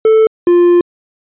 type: tone pair in turn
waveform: triangle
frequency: 440 / 350 Hz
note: A4 / F4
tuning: 0 / +4 cents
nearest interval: major third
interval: 396 cents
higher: first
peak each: -3 dBFS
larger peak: neither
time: 0.05-0.27 / 0.47-0.81 s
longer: second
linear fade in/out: 2 ms
effects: resampled to 8000 Hz

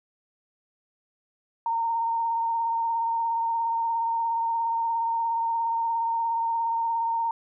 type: tone with vibrato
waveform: sine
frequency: 919 Hz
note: A#5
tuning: 25 cents flat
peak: -23 dBFS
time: 1.66-7.31 s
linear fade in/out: 2 ms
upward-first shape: triangle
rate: 17 Hz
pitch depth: 23 cents each way
effects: none

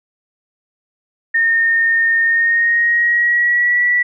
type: tone with pitch glide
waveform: sine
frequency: 1831 to 1951.1 Hz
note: A#6 to B6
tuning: -32 to -22 cents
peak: -11 dBFS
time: 1.34-4.03 s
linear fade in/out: 10 ms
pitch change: +110 cents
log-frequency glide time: 2.23-3.85 s
effects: none

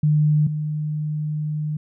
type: tone pair in turn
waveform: sine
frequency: 151 / 151.87 Hz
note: D3 / D#3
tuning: +48 / -42 cents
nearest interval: unison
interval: 10 cents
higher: second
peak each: -14 / -22 dBFS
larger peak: first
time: 0.03-0.47 / 0.47-1.77 s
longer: second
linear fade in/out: 5 ms
effects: none

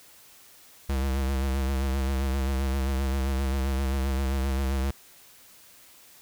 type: tone with vibrato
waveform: square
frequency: 67.1 Hz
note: C2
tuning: 44 cents sharp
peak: -25 dBFS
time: 0.89-4.91 s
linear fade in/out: 5 ms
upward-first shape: sine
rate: 7.6 Hz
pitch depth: 52 cents each way
effects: white hiss -53 dBFS RMS until 6.21 s

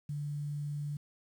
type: tone with quantisation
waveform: sine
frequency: 146.3 Hz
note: D3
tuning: 6 cents flat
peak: -34 dBFS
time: 0.09-0.97 s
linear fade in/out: 5 ms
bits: 10
effects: none

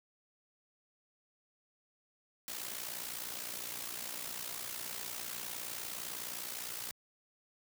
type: noise with amplitude modulation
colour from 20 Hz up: white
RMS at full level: -39 dBFS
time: 2.48-6.91 s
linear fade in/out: 0 ms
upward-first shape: sine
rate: 59.7 Hz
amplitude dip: 65%
effects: high-pass 100 Hz 12 dB/octave

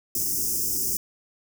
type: band-stop noise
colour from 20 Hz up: white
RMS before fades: -26 dBFS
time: 0.15-0.97 s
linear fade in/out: 2 ms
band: 420 to 5100 Hz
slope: 96 dB/octave
effects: none

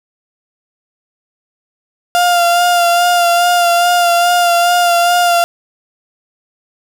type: tone with vibrato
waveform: 35% pulse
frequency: 698.5 Hz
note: F5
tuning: in tune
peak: -7 dBFS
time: 2.15-5.44 s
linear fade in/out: 0 ms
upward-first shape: sine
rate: 2.4 Hz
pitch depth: 24 cents each way
effects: none

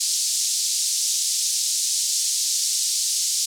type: band-pass noise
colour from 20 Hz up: pink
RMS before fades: -23 dBFS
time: 0-3.46 s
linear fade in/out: 10 ms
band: 4800 to 8900 Hz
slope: 24 dB/octave
effects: none

